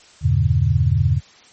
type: chord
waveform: sine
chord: E diminished seventh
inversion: none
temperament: just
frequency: 82.41 / 98.89 / 118.67 / 142.4 Hz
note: E2 / G2 / Bb2 / Db3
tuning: 0 / +16 / +31 / +47 cents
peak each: -19 dBFS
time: 0.21-1.21 s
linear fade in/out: 50 ms
effects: white hiss -48 dBFS RMS until 1.52 s + MP3 32 kbps